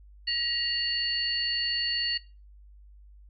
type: tone cluster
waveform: sine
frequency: 1907 / 2815 / 4438 Hz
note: A#6 / F7 / C#8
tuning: +39 / +13 / +1 cents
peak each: -34 / -31 / -27 dBFS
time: 0.27-2.18 s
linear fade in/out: 10 ms
effects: noise-tail reverb RT60 0.3 s tail -21 dB re dry + added 50 Hz sine -49 dBFS peak until 3.29 s